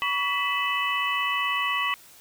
sine tone cluster, 973 / 1129 / 1976 / 2608 / 2984 Hz, B5 / C#6 / B6 / E7 / F#7, -26 / +31 / 0 / -19 / +14 cents, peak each -36 / -27 / -29 / -30 / -31 dBFS, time 0.02-1.94 s, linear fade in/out 0 ms, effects white hiss -51 dBFS RMS until 2.2 s

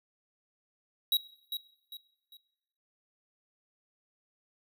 square tone with echo, 3849 Hz, B7, 45 cents flat, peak -24 dBFS, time 1.12-1.17 s, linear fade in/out 2 ms, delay 400 ms, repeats 3, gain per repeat -9 dB, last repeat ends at 2.37 s, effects noise-tail reverb RT60 0.9 s tail -19 dB re dry

